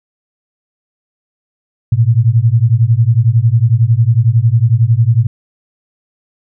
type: beating tone pair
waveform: sine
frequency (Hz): 110 / 121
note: A2 / B2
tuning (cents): 0 / -35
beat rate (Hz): 11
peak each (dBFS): -10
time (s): 1.92-5.27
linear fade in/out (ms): 5
effects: none